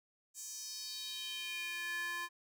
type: tone with high-pass filter sweep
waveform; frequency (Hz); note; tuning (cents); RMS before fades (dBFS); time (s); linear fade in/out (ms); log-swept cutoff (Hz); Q
square; 346.4; F4; -14; -42; 0.34-2.29; 50; 7300 to 1300; 3.6
effects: none